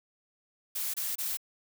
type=noise bursts; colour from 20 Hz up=blue; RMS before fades=-33 dBFS; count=3; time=0.75-1.372 s; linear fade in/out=10 ms; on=190 ms; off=26 ms; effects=none